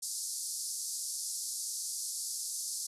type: band-pass noise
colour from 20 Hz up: white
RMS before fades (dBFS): -38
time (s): 0.02-2.87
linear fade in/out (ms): 10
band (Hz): 4600 to 11000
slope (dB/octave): 48
effects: resampled to 32000 Hz